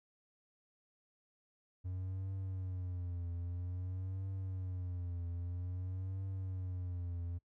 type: tone with vibrato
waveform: triangle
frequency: 91 Hz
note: F#2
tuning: 28 cents flat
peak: -36 dBFS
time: 1.84-7.39 s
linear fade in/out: 20 ms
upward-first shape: triangle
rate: 0.51 Hz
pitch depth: 100 cents each way
effects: noise-tail reverb RT60 0.1 s tail -22 dB re dry